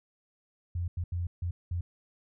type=tone bursts at uneven times; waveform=sine; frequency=87.31 Hz; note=F2; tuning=in tune; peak=-29 dBFS; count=5; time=0.75-0.88 / 0.97-1.04 / 1.12-1.27 / 1.42-1.51 / 1.71-1.81 s; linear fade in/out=5 ms; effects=none